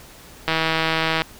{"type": "click train", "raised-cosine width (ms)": 0.3, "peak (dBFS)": -4, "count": 120, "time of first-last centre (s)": [0.48, 1.219], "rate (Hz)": 161, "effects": ["pink hiss -44 dBFS RMS until 1.39 s"]}